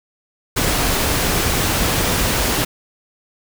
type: noise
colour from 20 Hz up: pink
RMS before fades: -18 dBFS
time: 0.56-2.65 s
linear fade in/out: 10 ms
effects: none